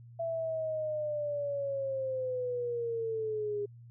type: linear sweep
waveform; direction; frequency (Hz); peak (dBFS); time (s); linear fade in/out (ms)
sine; down; 668 to 406.3; -31; 0.19-3.66; 10
effects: added 118 Hz sine -49 dBFS peak until 3.9 s